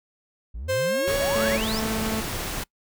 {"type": "exponential sweep", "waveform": "triangle", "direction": "up", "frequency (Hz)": [49.96, 5660], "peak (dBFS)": -29, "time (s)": [0.54, 1.8], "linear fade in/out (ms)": 10}
{"type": "tone with pitch glide", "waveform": "45% pulse", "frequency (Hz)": [523.3, 557.6], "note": ["C5", "C#5"], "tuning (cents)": [0, 10], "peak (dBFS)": -22, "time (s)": [0.68, 1.58], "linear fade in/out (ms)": 20, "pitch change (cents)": 110, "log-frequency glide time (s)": [0.85, 1.17]}
{"type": "noise", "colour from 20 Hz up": "pink", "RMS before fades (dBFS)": -30, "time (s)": [1.07, 2.64], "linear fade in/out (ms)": 10}
{"type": "tone", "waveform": "sawtooth", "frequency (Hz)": 220, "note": "A3", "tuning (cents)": 0, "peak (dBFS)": -22, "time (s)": [1.35, 2.21], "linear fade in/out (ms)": 10}
{"effects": ["noise-tail reverb RT60 0.1 s tail -24 dB re dry"]}